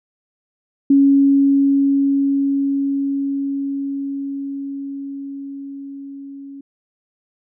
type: tone with level ramp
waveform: sine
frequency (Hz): 277.2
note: C#4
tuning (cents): 0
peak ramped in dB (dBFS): -8 to -32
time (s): 0.9-6.61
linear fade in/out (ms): 5
effects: none